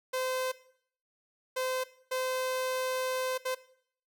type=tone bursts at uneven times; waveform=sawtooth; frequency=515 Hz; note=C5; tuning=28 cents flat; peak=-26 dBFS; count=4; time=0.13-0.52 / 1.56-1.84 / 2.11-3.38 / 3.45-3.55 s; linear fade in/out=10 ms; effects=noise-tail reverb RT60 0.6 s tail -17 dB re dry